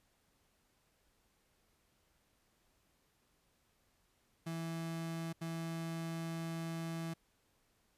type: tone bursts at uneven times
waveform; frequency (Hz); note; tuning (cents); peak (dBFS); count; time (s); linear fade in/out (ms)
35% pulse; 164.81; E3; 0; -37; 2; 4.46-5.33 / 5.41-7.14; 10
effects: pink hiss -75 dBFS RMS until 7.97 s + resampled to 32000 Hz